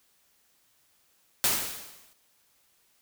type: noise with exponential decay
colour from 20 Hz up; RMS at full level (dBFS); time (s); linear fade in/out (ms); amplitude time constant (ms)
white; -22; 1.44-2.13; 0; 150
effects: white hiss -67 dBFS RMS until 3.01 s